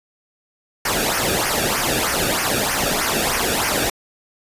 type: noise with flanger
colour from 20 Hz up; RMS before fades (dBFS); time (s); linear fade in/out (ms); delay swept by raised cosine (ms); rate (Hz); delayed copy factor
pink; -20; 0.85-3.9; 5; 0.25 to 1; 3.2; -0.75
effects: resampled to 32000 Hz